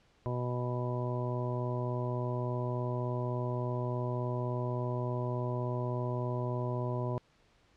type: harmonic tone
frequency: 123.47 Hz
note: B2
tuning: in tune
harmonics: 1 / 2 / 3 / 4 / 5 / 6 / 7 / 8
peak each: -33 / -42 / -39 / -44 / -40 / -52 / -50 / -42 dBFS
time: 0.26-7.18 s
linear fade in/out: 0 ms
effects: pink hiss -67 dBFS RMS until 7.76 s + low-pass 5000 Hz 12 dB/octave